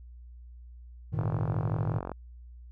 triangle chord, Ab suspended second, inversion none, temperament just, 103.83 / 116.8 / 155.74 Hz, Ab2 / Bb2 / Eb3, 0 / +4 / +2 cents, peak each -30 dBFS, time 1.12-2 s, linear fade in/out 20 ms
click train, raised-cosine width 1 ms, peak -21 dBFS, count 43, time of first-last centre 1.19-2.117 s, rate 45.3 Hz
effects added 60 Hz sine -45 dBFS peak until 2.71 s

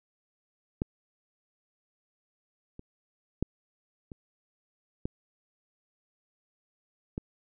clicks, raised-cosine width 3 ms, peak -15 / -30 / -14 / -29 / -18 / -20 dBFS, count 6, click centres 0.819 / 2.794 / 3.426 / 4.118 / 5.055 / 7.179 s, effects none

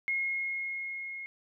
sine tone with level ramp, 2156 Hz, C#7, 49 cents flat, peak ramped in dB -27 to -38 dBFS, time 0.08-1.26 s, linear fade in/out 0 ms, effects none

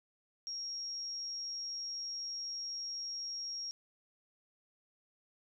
sine tone, 5588 Hz, F8, in tune, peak -38 dBFS, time 0.47-3.71 s, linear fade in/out 0 ms, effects none

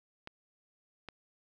clicks, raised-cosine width 0.3 ms, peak -27 dBFS, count 2, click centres 0.274 / 1.087 s, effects none

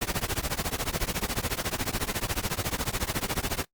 pink noise with tremolo, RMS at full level -26 dBFS, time 0.01-3.65 s, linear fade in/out 10 ms, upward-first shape triangle, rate 14 Hz, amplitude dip 100%, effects noise-tail reverb RT60 0.1 s tail -20 dB re dry + Opus 48 kbps

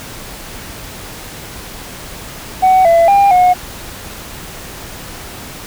sine tone with pitch steps, 750 / 672 / 799 / 725 Hz, F#5 / E5 / G5 / F#5, +23 / +33 / +33 / -35 cents, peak -3 dBFS, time 2.62-3.54 s, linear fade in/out 20 ms, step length 230 ms, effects tanh soft clip ceiling -5 dBFS + pink hiss -30 dBFS RMS until 5.66 s

